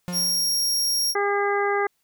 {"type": "tone with exponential decay", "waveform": "45% pulse", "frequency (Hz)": 177.8, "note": "F3", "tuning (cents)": 31, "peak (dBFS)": -26, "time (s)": [0.08, 0.73], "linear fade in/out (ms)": 0, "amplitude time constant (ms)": 140}
{"type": "tone", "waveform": "sawtooth", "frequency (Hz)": 5588, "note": "F8", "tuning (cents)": 0, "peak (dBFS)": -18, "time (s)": [0.12, 1.15], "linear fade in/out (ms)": 50}
{"type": "harmonic tone", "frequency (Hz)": 404.5, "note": "G#4", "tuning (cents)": -46, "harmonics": [1, 2, 3, 4, 5], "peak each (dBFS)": [-23, -26, -28, -29, -30], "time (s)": [1.15, 1.87], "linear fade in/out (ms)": 5}
{"effects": ["white hiss -71 dBFS RMS until 2.03 s"]}